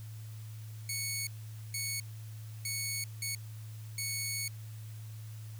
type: tone bursts at uneven times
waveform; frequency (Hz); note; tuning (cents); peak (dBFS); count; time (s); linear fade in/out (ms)
10% pulse; 2217; C#7; 0; -25; 5; 0.89-1.27 / 1.74-2 / 2.65-3.04 / 3.22-3.35 / 3.98-4.48; 2
effects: added 109 Hz sine -42 dBFS peak until 5.59 s + white hiss -58 dBFS RMS until 5.59 s